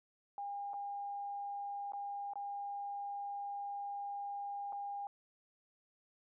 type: tone with dropouts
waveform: sine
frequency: 807 Hz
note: G#5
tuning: 50 cents flat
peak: -39 dBFS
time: 0.38-5.07 s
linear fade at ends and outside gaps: 1 ms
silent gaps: 0.734-0.74 / 1.921-1.934 / 2.335-2.356 / 4.724-4.729 s
effects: none